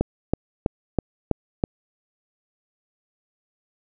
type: click train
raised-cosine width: 2 ms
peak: -6 dBFS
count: 6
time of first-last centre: 0.01-1.639 s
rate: 3.07 Hz
effects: none